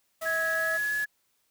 harmonic tone, 647 Hz, E5, 32 cents flat, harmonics 1 / 2 / 3, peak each -32 / -38 / -42 dBFS, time 0.21-0.78 s, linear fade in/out 20 ms
white noise, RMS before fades -42 dBFS, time 0.21-1.05 s, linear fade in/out 10 ms
sine tone with pitch glide, 1661 to 1698.8 Hz, G#6 to G#6, 0 to +39 cents, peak -26 dBFS, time 0.25-1.06 s, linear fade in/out 20 ms, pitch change +39 cents, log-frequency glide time 0.53-0.93 s
effects white hiss -72 dBFS RMS until 1.5 s

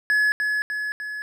triangle tone with echo, 1700 Hz, G#6, 40 cents sharp, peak -15 dBFS, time 0.1-0.32 s, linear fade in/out 0 ms, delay 300 ms, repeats 3, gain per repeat -4 dB, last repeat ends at 1.22 s, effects none

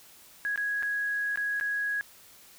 sine tone with dropouts, 1661.2 Hz, G#6, in tune, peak -27 dBFS, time 0.45-2.01 s, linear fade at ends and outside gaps 0 ms, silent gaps 0.559-0.576 / 0.825-0.831 / 1.358-1.374 / 1.599-1.61 s, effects white hiss -54 dBFS RMS until 2.58 s

